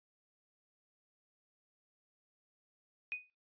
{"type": "tone with exponential decay", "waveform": "sine", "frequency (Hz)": 2489, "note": "D#7", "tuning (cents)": 0, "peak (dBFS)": -33, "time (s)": [3.12, 3.3], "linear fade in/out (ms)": 0, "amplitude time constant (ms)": 39, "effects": ["noise-tail reverb RT60 0.2 s tail -17 dB re dry", "resampled to 11025 Hz"]}